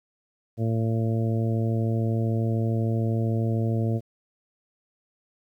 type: harmonic tone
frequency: 113 Hz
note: A2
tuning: 47 cents sharp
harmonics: 1 / 2 / 3 / 4 / 5 / 6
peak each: -23 / -29 / -33 / -35 / -37 / -39 dBFS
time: 0.57-4.01 s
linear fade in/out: 50 ms
effects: 10-bit